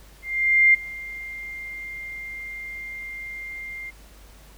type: tone with ADSR envelope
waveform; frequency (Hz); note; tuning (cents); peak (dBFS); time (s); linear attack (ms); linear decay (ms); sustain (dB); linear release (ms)
sine; 2100; C7; +6; -11; 0.22-3.91; 520; 11; -21; 20
effects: added 50 Hz sine -47 dBFS peak until 4.57 s + pink hiss -52 dBFS RMS until 4.57 s